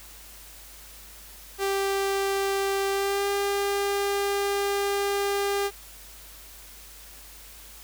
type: tone with pitch glide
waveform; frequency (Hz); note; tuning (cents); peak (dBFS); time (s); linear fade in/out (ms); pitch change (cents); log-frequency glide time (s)
sawtooth; 392.8 to 400.8; G4 to G4; +4 to +38; -20; 1.58-5.71; 50; +34; 2.91-3.27
effects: added 50 Hz sine -50 dBFS peak until 7.83 s + white hiss -47 dBFS RMS until 7.83 s